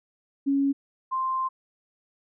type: tone pair in turn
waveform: sine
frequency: 277.2 / 1046.6 Hz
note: C#4 / C6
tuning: 0 / 0 cents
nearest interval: octave + major seventh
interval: 2300 cents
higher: second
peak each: -20 / -24 dBFS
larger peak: first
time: 0.46-0.73 / 1.11-1.49 s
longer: second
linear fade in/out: 20 ms
effects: none